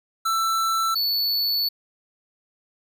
square tone pair in turn, 1332 / 4447 Hz, E6 / C#8, +18 / +5 cents, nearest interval octave + major sixth, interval 2087 cents, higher second, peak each -21 dBFS, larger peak neither, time 0.25-0.95 / 0.95-1.69 s, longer second, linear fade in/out 10 ms, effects none

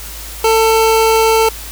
25% pulse tone, 446.2 Hz, A4, 24 cents sharp, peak -5 dBFS, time 0.44-1.49 s, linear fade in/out 5 ms, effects added 54 Hz sine -30 dBFS peak until 1.71 s + white hiss -30 dBFS RMS until 1.71 s

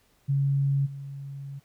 sine tone with level steps, 138.9 Hz, C#3, 4 cents sharp, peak -21 / -35 dBFS, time 0.28-1.6 s, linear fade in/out 20 ms, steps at 0.85 s, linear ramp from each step 20 ms, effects pink hiss -65 dBFS RMS until 1.64 s

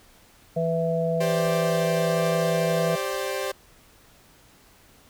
harmonic tone, 165.3 Hz, E3, 5 cents sharp, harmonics 1 / 3 / 4, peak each -26 / -26 / -26 dBFS, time 0.56-2.96 s, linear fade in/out 10 ms
sawtooth chord, G suspended fourth, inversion none, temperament equal with one note detuned, 392 / 527.2 / 587.3 Hz, G4 / C5 / D5, 0 / +13 / 0 cents, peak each -27 / -26 / -28 dBFS, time 1.2-3.52 s, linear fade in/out 10 ms
effects pink hiss -55 dBFS RMS until 5.09 s

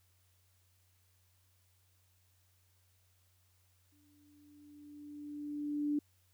sine tone with exponential growth, 293.7 Hz, D4, in tune, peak -29 dBFS, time 3.92-5.99 s, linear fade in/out 5 ms, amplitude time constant 450 ms, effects added 91 Hz sine -70 dBFS peak until 6.33 s + white hiss -74 dBFS RMS until 6.33 s

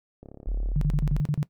click train, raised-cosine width 2 ms, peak -30 dBFS, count 18, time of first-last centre 0.23-0.717 s, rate 34.9 Hz
sine tone, 43 Hz, F1, 26 cents flat, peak -24 dBFS, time 0.47-1.2 s, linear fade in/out 0 ms
sine tone bursts, 147.7 Hz, D3, 10 cents sharp, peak -21 dBFS, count 8, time 0.76-1.429 s, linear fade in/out 0 ms, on 53 ms, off 35 ms
effects noise-tail reverb RT60 0.1 s tail -18 dB re dry

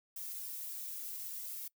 violet noise with flanger, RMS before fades -43 dBFS, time 0.16-1.68 s, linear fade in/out 5 ms, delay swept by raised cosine 2 to 2.85 ms, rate 0.67 Hz, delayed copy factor -0.75, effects noise-tail reverb RT60 0.1 s tail -22 dB re dry

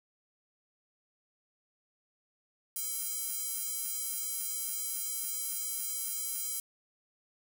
square tone with high-pass filter, 448.2 Hz, A4, 32 cents sharp, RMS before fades -36 dBFS, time 2.76-6.6 s, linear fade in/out 2 ms, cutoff 9700 Hz, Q 1.1, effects none

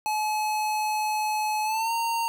square tone with pitch glide, 855 to 921.7 Hz, A5 to A#5, -50 to -20 cents, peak -25 dBFS, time 0.06-2.28 s, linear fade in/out 0 ms, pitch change +130 cents, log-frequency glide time 1.64-1.92 s, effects none

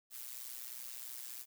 blue noise with amplitude modulation, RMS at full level -43 dBFS, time 0.1-1.46 s, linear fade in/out 50 ms, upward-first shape sine, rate 123 Hz, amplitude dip 80%, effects none

